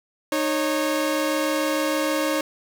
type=tone pair together; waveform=sawtooth; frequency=307.5 / 548.5 Hz; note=D#4 / C#5; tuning=-20 / -18 cents; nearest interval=minor seventh; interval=1002 cents; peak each=-20 dBFS; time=0.32-2.41 s; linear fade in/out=2 ms; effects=none